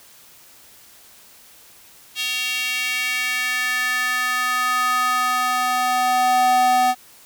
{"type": "tone with high-pass filter sweep", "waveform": "square", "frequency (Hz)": 250.6, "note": "B3", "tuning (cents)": 25, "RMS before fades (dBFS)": -20, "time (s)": [2.15, 6.95], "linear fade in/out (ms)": 50, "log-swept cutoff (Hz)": [3000, 650], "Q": 3.2, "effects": ["white hiss -48 dBFS RMS until 7.25 s"]}